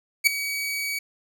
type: tone with ADSR envelope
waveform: sawtooth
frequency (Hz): 2267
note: C#7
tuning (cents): +38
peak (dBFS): -8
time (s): 0.24-0.99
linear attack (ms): 30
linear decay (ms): 5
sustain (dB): -15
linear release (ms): 6
effects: none